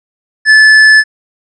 sine tone with hard clipping, 1736 Hz, A6, 24 cents flat, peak -3 dBFS, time 0.45-1.04 s, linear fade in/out 50 ms, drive 7 dB, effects resampled to 32000 Hz

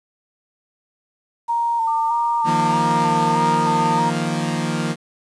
sine tone with vibrato, 920 Hz, A#5, 23 cents flat, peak -17 dBFS, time 1.48-4.11 s, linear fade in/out 20 ms, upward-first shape square, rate 1.6 Hz, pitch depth 29 cents each way
sine tone with pitch glide, 1194 to 1229 Hz, D6 to D#6, +28 to -22 cents, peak -26 dBFS, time 1.87-4 s, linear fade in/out 10 ms, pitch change +50 cents, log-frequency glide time 2.96-3.68 s
sawtooth chord, Eb suspended second, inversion none, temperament equal, 155.56 / 174.61 / 233.1 Hz, Eb3 / F3 / Bb3, 0 / 0 / 0 cents, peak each -20 / -21 / -20 dBFS, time 2.44-4.96 s, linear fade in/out 50 ms
effects resampled to 22050 Hz + 8-bit

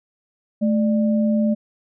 sine tone pair together, 217.1 / 593.1 Hz, A3 / D5, -23 / +17 cents, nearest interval octave + perfect fourth, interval 1740 cents, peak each -16 / -25 dBFS, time 0.61-1.55 s, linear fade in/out 20 ms, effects none

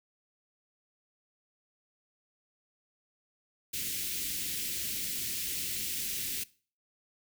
white band-stop noise, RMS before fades -35 dBFS, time 3.73-6.44 s, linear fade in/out 10 ms, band 370 to 2100 Hz, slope 24 dB/octave, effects noise-tail reverb RT60 0.4 s tail -20 dB re dry

